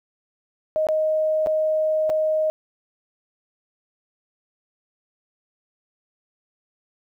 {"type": "tone with dropouts", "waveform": "sine", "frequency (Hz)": 624, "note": "D#5", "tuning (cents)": 5, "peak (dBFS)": -18, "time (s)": [0.76, 2.5], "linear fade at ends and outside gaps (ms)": 0, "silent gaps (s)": [[0.869, 0.887], [1.462, 1.47], [2.095, 2.1]], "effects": ["10-bit"]}